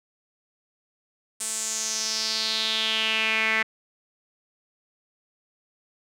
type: tone with band-pass filter sweep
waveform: sawtooth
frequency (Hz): 220.4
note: A3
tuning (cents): +3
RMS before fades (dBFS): -26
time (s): 1.4-3.63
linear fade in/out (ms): 10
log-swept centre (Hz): 8600 to 2000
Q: 4.3
effects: none